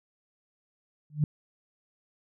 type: tone with exponential growth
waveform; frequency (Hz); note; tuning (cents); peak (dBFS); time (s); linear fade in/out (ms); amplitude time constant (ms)
sine; 150; D3; +37; -17; 1.1-1.24; 2; 30
effects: none